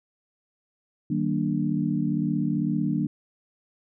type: chord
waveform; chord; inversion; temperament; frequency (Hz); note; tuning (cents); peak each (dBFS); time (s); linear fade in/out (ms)
sine; Eb major seventh; none; equal with one note detuned; 155.56 / 191.08 / 233.1 / 293.7; Eb3 / G3 / Bb3 / D4; 0 / -44 / 0 / 0; -28; 1.1-3.07; 5
effects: none